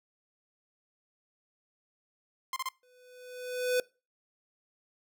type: tone bursts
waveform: sawtooth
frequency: 1049 Hz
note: C6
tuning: 4 cents sharp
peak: -28 dBFS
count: 3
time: 2.53-2.688 s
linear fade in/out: 2 ms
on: 32 ms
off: 31 ms
type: tone with exponential growth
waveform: square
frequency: 499.3 Hz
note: B4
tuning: 19 cents sharp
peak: -24 dBFS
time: 2.83-3.8 s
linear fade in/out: 2 ms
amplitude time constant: 210 ms
effects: noise-tail reverb RT60 0.3 s tail -23 dB re dry